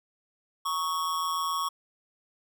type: tone with amplitude modulation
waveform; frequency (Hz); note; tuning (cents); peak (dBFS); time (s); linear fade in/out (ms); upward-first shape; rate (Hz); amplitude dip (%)
square; 1108.7; C#6; 0; -25; 0.65-1.69; 10; sine; 167; 65
effects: none